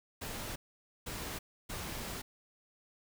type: noise bursts at uneven times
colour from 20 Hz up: pink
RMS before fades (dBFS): -41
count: 3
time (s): 0.21-0.56 / 1.06-1.39 / 1.69-2.22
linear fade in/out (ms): 10
effects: none